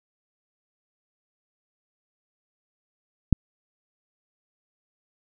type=click; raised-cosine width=5 ms; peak=-3 dBFS; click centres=3.327 s; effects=none